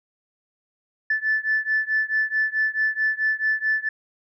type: beating tone pair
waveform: sine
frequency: 1747 / 1751.6 Hz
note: A6 / A6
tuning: -13 / -8 cents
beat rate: 4.6 Hz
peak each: -22 / -23 dBFS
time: 1.1-3.89 s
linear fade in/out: 5 ms
effects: tanh soft clip ceiling -13 dBFS